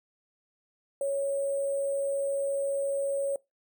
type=tone with sample-and-hold; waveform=sine; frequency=554.4 Hz; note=C#5; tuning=in tune; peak=-26 dBFS; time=1.01-3.36 s; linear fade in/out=2 ms; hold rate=8820 Hz; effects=noise-tail reverb RT60 0.2 s tail -22 dB re dry